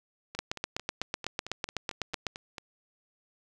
two click trains, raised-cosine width 0.2 ms, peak -22 / -13 dBFS, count 11 / 16, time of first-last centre 0.35-2.582 / 0.39-2.267 s, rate 4.48 / 7.99 Hz, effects none

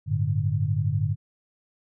sine chord, G suspended second, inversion none, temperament just, 98 / 110.25 / 147 Hz, G2 / A2 / D3, 0 / +4 / +2 cents, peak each -26 dBFS, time 0.06-1.16 s, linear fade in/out 50 ms, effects none

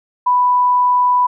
sine tone, 990 Hz, B5, 4 cents sharp, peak -10 dBFS, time 0.26-1.27 s, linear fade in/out 10 ms, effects none

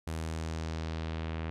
sawtooth tone with low-pass filter sweep, 80.4 Hz, E2, 43 cents flat, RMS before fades -36 dBFS, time 0.07-1.5 s, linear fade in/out 0 ms, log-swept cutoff 11000 to 2500 Hz, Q 1.3, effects none

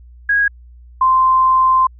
sine tone pair in turn, 1648 / 1041.5 Hz, G#6 / C6, -14 / -8 cents, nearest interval minor sixth, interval 794 cents, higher first, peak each -11 / -9 dBFS, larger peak second, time 0.29-0.48 / 1.01-1.87 s, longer second, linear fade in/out 5 ms, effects added 60 Hz sine -38 dBFS peak until 1.99 s

